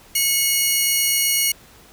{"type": "tone pair together", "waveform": "10% pulse", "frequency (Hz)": [2189, 2896], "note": ["C#7", "F#7"], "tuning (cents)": [-22, -38], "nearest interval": "perfect fourth", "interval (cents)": 484, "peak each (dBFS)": -11, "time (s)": [0.15, 1.52], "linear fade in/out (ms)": 5, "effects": ["pink hiss -48 dBFS RMS until 1.92 s"]}